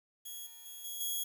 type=tone with level steps; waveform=5% pulse; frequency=3322 Hz; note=G#7; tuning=in tune; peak=-34 / -42 / -37 / -31 / -25 dBFS; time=0.25-1.24 s; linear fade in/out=10 ms; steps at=0.46 / 0.65 / 0.84 / 1 s; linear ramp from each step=10 ms; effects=10-bit